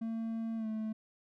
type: tone with pitch glide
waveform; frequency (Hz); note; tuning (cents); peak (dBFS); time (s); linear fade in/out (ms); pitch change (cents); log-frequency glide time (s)
triangle; 225.9 to 218.3; A3 to A3; +46 to -13; -32; 0.01-0.93; 10; -59; 0.56-0.67
effects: none